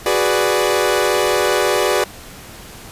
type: chord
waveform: sawtooth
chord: G# half-diminished seventh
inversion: third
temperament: equal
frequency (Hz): 370 / 415.3 / 493.9 / 587.3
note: F#4 / G#4 / B4 / D5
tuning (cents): 0 / 0 / 0 / 0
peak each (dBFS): -16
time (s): 0.06-2.04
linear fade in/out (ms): 2
effects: pink hiss -37 dBFS RMS until 2.91 s + resampled to 32000 Hz